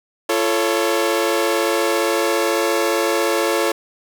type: chord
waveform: sawtooth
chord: F augmented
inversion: none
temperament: equal with one note detuned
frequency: 342.2 / 440 / 554.4 Hz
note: F4 / A4 / C#5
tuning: -35 / 0 / 0 cents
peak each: -17 dBFS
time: 0.29-3.72 s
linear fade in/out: 5 ms
effects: none